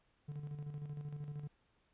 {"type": "tone with tremolo", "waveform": "triangle", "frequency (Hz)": 146.83, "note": "D3", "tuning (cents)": 0, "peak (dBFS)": -38, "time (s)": [0.28, 1.48], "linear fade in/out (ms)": 10, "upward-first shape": "square", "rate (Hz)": 13, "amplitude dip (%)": 50, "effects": ["pink hiss -75 dBFS RMS until 1.93 s", "resampled to 8000 Hz"]}